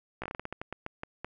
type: slowing click train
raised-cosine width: 0.5 ms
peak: -21 dBFS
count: 14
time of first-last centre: 0.22-1.246 s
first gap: 16 ms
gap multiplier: 1.24
effects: none